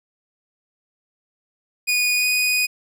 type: tone with pitch glide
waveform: sawtooth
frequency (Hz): 2465 to 2482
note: D#7 to D#7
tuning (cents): -17 to -5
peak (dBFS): -14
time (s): 1.87-2.67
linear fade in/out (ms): 20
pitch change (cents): +12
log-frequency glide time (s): 2.16-2.26
effects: 9-bit